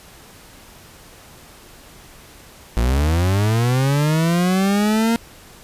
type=linear sweep; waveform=40% pulse; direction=up; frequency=55 to 232.9 Hz; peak=-14 dBFS; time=2.77-5.16 s; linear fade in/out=0 ms; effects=pink hiss -44 dBFS RMS until 5.63 s + resampled to 32000 Hz